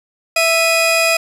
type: tone pair together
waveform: sawtooth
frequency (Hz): 659.3 / 2489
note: E5 / D#7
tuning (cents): 0 / 0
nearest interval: octave + major seventh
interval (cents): 2300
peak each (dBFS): -11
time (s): 0.36-1.17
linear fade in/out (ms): 5
effects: low-pass 12000 Hz 12 dB/octave + 7-bit